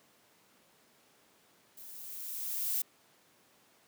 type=noise with level ramp; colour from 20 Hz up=violet; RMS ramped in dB=-50 to -31 dBFS; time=1.77-2.82 s; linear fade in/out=5 ms; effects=pink hiss -65 dBFS RMS until 3.87 s + high-pass 200 Hz 12 dB/octave